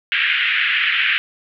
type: band-pass noise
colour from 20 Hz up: white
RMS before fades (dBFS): -18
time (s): 0.12-1.18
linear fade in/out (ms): 0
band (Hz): 1500 to 3000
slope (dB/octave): 48
effects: none